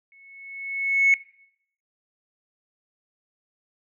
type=tone with exponential growth; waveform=sine; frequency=2200 Hz; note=C#7; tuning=14 cents flat; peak=-11 dBFS; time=0.12-1.14 s; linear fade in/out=1 ms; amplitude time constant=220 ms; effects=noise-tail reverb RT60 0.7 s tail -22 dB re dry + tanh soft clip ceiling -10 dBFS